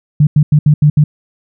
sine tone bursts at uneven times, 148.9 Hz, D3, 24 cents sharp, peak -4 dBFS, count 6, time 0.2-0.27 / 0.36-0.43 / 0.52-0.59 / 0.66-0.74 / 0.82-0.9 / 0.97-1.04 s, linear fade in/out 5 ms, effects none

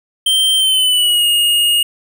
square tone with pitch glide, 3136 to 2859 Hz, G7 to F7, 0 to +40 cents, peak -11 dBFS, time 0.26-1.83 s, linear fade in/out 5 ms, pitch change -160 cents, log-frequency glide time 0.56-1.26 s, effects none

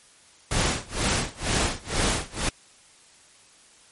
pink noise with tremolo, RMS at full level -22 dBFS, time 0.51-2.49 s, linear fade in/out 2 ms, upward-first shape sine, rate 2.1 Hz, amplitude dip 95%, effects white hiss -54 dBFS RMS until 3.91 s + MP3 48 kbps

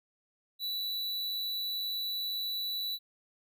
square tone, 3951 Hz, B7, in tune, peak -33 dBFS, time 0.59-2.99 s, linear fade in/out 50 ms, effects none

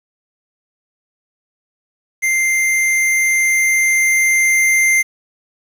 square tone with level ramp, 2093 Hz, C7, in tune, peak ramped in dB -14 to -11 dBFS, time 2.22-5.03 s, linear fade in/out 20 ms, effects resampled to 32000 Hz + 7-bit

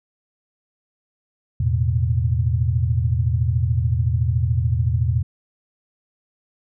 sine chord, E suspended fourth, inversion none, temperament just, 82.41 / 109.88 / 123.61 Hz, E2 / A2 / B2, 0 / -2 / +2 cents, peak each -21 dBFS, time 1.6-5.23 s, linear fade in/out 5 ms, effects none

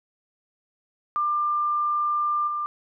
sine tone with level steps, 1193 Hz, D6, 27 cents sharp, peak -21 / -25 dBFS, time 1.16-2.66 s, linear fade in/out 0 ms, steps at 2.47 s, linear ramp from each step 10 ms, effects none

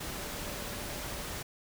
sine tone in noise, 582 Hz, D5, 16 cents flat, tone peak -49 dBFS, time 0.17-1.24 s, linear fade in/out 10 ms, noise pink, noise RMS -39 dBFS, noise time 0-1.43 s, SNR -13 dB, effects none

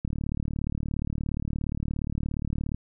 click train, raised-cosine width 5 ms, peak -17 dBFS, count 101, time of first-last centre 0.05-2.745 s, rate 37.1 Hz, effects none

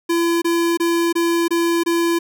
square tone bursts, 338.3 Hz, E4, 45 cents sharp, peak -16 dBFS, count 6, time 0.09-2.19 s, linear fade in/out 10 ms, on 330 ms, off 24 ms, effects none

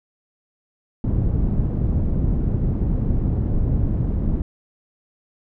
pink low-pass noise, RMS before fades -20 dBFS, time 1.04-4.42 s, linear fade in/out 2 ms, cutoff 220 Hz, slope 12 dB/octave, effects none

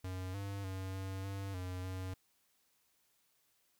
square tone with pitch steps, 92.7 / 99.4 / 94.8 / 95.7 / 98.1 / 91.5 / 93.3 Hz, F#2 / G2 / F#2 / G2 / G2 / F#2 / F#2, +4 / +25 / +43 / -41 / +2 / -19 / +15 cents, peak -40 dBFS, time 0.04-2.14 s, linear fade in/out 5 ms, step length 300 ms, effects white hiss -75 dBFS RMS until 3.79 s

